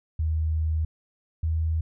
sine tone pair in turn, 79 / 80.29 Hz, D#2 / E2, +27 / -45 cents, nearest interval unison, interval 28 cents, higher second, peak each -22 dBFS, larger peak neither, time 0.19-0.85 / 1.43-1.81 s, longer first, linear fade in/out 5 ms, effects none

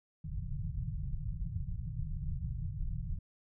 pink low-pass noise, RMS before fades -37 dBFS, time 0.24-3.19 s, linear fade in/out 5 ms, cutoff 170 Hz, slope 96 dB/octave, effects none

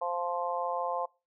harmonic tone, 174.61 Hz, F3, in tune, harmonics 3 / 4 / 5 / 6, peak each -35 / -35 / -35 / -35 dBFS, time 0.01-1.06 s, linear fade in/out 10 ms, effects noise-tail reverb RT60 0.3 s tail -24 dB re dry

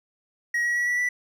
triangle tone with pitch steps, 1900 / 1916.5 / 1933.2 / 1950 / 1967 Hz, A#6 / A#6 / B6 / B6 / B6, +33 / +47 / -38 / -23 / -7 cents, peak -20 dBFS, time 0.54-1.09 s, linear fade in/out 5 ms, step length 110 ms, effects none

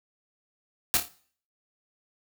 white noise with echo, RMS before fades -22 dBFS, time 0.94-0.97 s, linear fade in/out 0 ms, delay 28 ms, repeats 4, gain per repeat -7 dB, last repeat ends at 1.082 s, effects noise-tail reverb RT60 0.5 s tail -18 dB re dry

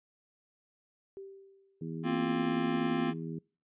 sine tone with exponential decay, 390 Hz, G4, 9 cents flat, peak -40 dBFS, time 1.17-2 s, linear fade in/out 0 ms, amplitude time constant 180 ms
harmonic tone, 81.5 Hz, E2, 19 cents flat, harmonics 2 / 3 / 4 / 5, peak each -38 / -42 / -44 / -46 dBFS, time 1.81-3.39 s, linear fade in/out 5 ms
square chord, Bb suspended second, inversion none, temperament just, 233.1 / 262.2 / 349.6 Hz, Bb3 / C4 / F4, 0 / +4 / +2 cents, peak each -34 / -33 / -35 dBFS, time 2.03-3.14 s, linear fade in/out 50 ms
effects noise-tail reverb RT60 0.4 s tail -26 dB re dry + resampled to 8000 Hz

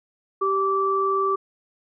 sine tone pair together, 390 / 1163 Hz, G4 / D6, -9 / -17 cents, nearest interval octave + perfect fifth, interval 1892 cents, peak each -23 / -21 dBFS, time 0.41-1.36 s, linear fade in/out 10 ms, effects none

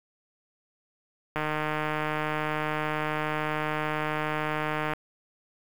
click train, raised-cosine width 0.5 ms, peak -14 dBFS, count 548, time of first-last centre 1.36-4.935 s, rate 153 Hz, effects 7-bit

